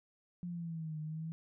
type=exponential two-way sweep; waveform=sine; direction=down then up; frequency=177.5 to 153.1 to 163.6 Hz; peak=-38 dBFS; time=0.43-1.32 s; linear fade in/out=0 ms; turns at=1 s; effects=none